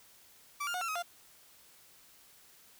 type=tone with pitch steps; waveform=30% pulse; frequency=1159 / 1404 / 726 / 1354 / 1267 / 696 Hz; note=D6 / F6 / F#5 / E6 / D#6 / F5; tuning=-23 / +9 / -33 / +46 / +31 / -6 cents; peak=-31 dBFS; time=0.6-1.026 s; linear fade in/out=10 ms; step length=71 ms; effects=white hiss -60 dBFS RMS until 2.79 s